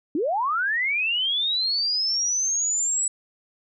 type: linear sweep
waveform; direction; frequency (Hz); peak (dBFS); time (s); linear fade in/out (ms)
sine; up; 269.1 to 7902; -21; 0.15-3.08; 2
effects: none